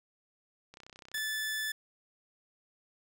click train, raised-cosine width 0.2 ms, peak -33 dBFS, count 15, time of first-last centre 0.74-1.179 s, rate 31.9 Hz
sawtooth tone, 1744 Hz, A6, 16 cents flat, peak -29 dBFS, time 1.14-1.72 s, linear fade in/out 5 ms
effects none

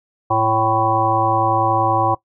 harmonic tone with a mistuned harmonic, 110.6 Hz, A2, 9 cents sharp, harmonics 1 / 3 / 5 / 7 / 9 / 10, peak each -24 / -24 / -23 / -18 / -20 / -23 dBFS, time 0.3-2.15 s, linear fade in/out 10 ms, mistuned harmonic 3, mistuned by +30 cents, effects noise-tail reverb RT60 0.1 s tail -19 dB re dry

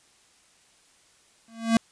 square tone with exponential growth, 227.3 Hz, A#3, 43 cents flat, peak -15 dBFS, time 1.48-1.77 s, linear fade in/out 2 ms, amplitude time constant 63 ms, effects white hiss -60 dBFS RMS until 1.91 s + resampled to 22050 Hz

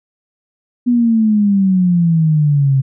sine exponential sweep, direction down, 246.9 to 132.3 Hz, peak -9 dBFS, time 0.86-2.82 s, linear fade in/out 20 ms, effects none

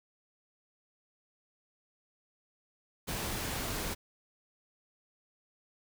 pink noise, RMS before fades -36 dBFS, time 3.07-3.95 s, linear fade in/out 20 ms, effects none

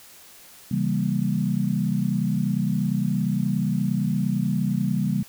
sine chord, C# diminished seventh, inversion none, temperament equal with one note detuned, 135.82 / 164.81 / 196 / 233.1 Hz, C#3 / E3 / G3 / Bb3, -35 / 0 / 0 / 0 cents, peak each -27 / -27 / -24 / -28 dBFS, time 0.71-5.23 s, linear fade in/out 5 ms, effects white hiss -48 dBFS RMS until 5.28 s

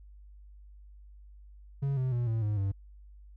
triangle tone with pitch steps, 138.59 / 129.31 / 120.65 / 112.57 / 105.03 / 98 Hz, C#3 / C3 / B2 / A2 / G#2 / G2, 0 / -20 / -40 / +40 / +20 / 0 cents, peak -25 dBFS, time 1.82-2.72 s, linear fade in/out 10 ms, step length 150 ms, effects added 50 Hz sine -49 dBFS peak until 3.36 s

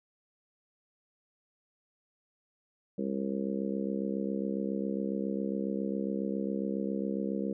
harmonic tone, 67.3 Hz, C2, 49 cents sharp, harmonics 3 / 4 / 5 / 6 / 7 / 8, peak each -33 / -38 / -38 / -42 / -38 / -42 dBFS, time 2.98-7.53 s, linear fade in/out 5 ms, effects none

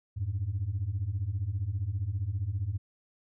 sine beating tone pair, 89 / 104 Hz, F2 / G#2, +33 / +3 cents, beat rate 15 Hz, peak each -32 / -30 dBFS, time 0.16-2.78 s, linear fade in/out 20 ms, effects tanh soft clip ceiling -24 dBFS

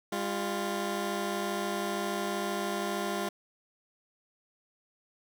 15% pulse tone pair together, 201.1 / 349.2 Hz, G3 / F4, +44 / 0 cents, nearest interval minor seventh, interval 956 cents, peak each -27 dBFS, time 0.12-3.29 s, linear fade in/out 5 ms, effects none

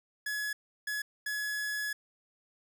45% pulse tone bursts at uneven times, 1694 Hz, G#6, 34 cents sharp, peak -32 dBFS, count 3, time 0.26-0.53 / 0.87-1.02 / 1.26-1.93 s, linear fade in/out 5 ms, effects none

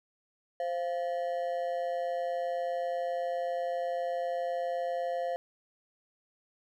triangle ring-modulated tone, 608 Hz, D#5, 40 cents flat, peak -25 dBFS, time 0.6-5.36 s, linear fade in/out 0 ms, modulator 83.9 Hz, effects none

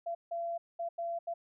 sine tone bursts at uneven times, 680 Hz, F5, 46 cents flat, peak -33 dBFS, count 5, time 0.06-0.15 / 0.31-0.58 / 0.79-0.89 / 0.98-1.19 / 1.27-1.34 s, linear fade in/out 10 ms, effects none

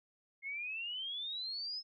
sine exponential sweep, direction up, 2132 to 5220 Hz, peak -38 dBFS, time 0.42-1.83 s, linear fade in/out 50 ms, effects none

